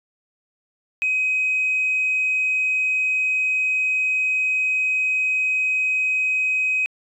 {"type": "tone", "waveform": "sine", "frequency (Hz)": 2525, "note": "D#7", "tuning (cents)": 25, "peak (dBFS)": -17, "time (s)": [1.02, 6.86], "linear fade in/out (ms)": 0, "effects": ["tanh soft clip ceiling -14 dBFS"]}